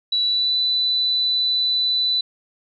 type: tone with pitch glide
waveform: sine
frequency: 3936 to 3986 Hz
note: B7 to B7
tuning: -7 to +15 cents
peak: -17 dBFS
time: 0.12-2.21 s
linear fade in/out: 5 ms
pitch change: +22 cents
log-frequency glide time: 0.23-0.56 s
effects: none